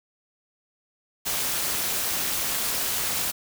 white noise with amplitude modulation, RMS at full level -24 dBFS, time 1.25-3.32 s, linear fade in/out 20 ms, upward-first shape sine, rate 249 Hz, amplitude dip 60%, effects none

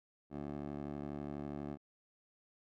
15% pulse tone with band-pass filter, 72.2 Hz, D2, 29 cents flat, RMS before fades -43 dBFS, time 0.3-1.78 s, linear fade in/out 50 ms, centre 390 Hz, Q 1.1, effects none

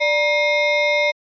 square ring-modulated tone, 770 Hz, G5, 31 cents flat, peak -13 dBFS, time 0-1.12 s, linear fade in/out 20 ms, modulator 1360 Hz, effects resampled to 11025 Hz

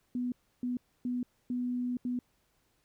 sine tone bursts at uneven times, 246.9 Hz, B3, in tune, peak -30 dBFS, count 5, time 0.15-0.32 / 0.63-0.77 / 1.05-1.23 / 1.5-1.97 / 2.05-2.19 s, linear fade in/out 2 ms, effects pink hiss -73 dBFS RMS until 2.84 s

